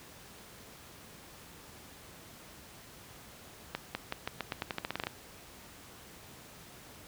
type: accelerating click train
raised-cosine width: 0.3 ms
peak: -17 dBFS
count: 15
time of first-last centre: 3.75-5.07 s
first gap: 200 ms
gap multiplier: 0.87
effects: pink hiss -52 dBFS RMS until 7.07 s + high-pass 60 Hz 12 dB/octave